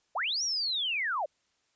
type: linear two-way sweep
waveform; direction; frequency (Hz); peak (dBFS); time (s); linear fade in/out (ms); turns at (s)
sine; up then down; 523.3 to 5850 to 523.3; -28; 0.15-1.26; 10; 0.43
effects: white hiss -73 dBFS RMS until 1.75 s + resampled to 16000 Hz